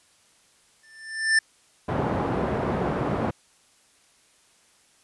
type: tone with exponential growth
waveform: square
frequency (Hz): 1775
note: A6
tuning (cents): +15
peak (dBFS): -15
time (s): 0.83-1.39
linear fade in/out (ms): 5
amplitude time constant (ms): 120
type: band-pass noise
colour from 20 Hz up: pink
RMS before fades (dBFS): -26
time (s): 1.88-3.31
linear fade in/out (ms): 10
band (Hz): 120 to 960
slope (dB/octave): 12
effects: white hiss -60 dBFS RMS until 5.03 s + resampled to 24000 Hz